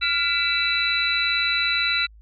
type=tone cluster; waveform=sine; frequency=1402 / 2002 / 2310 / 2653 / 3959 Hz; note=F6 / B6 / D7 / E7 / B7; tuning=+6 / +23 / -29 / +10 / +3 cents; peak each=-26 / -30 / -28 / -26 / -23 dBFS; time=0.01-2.07 s; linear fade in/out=20 ms; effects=added 53 Hz sine -45 dBFS peak until 2.21 s